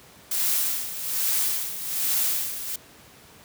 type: noise with tremolo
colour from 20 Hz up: blue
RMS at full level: -23 dBFS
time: 0.31-2.76 s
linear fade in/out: 5 ms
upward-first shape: sine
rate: 1.2 Hz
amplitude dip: 70%
effects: pink hiss -50 dBFS RMS until 3.44 s + high-pass 80 Hz 12 dB/octave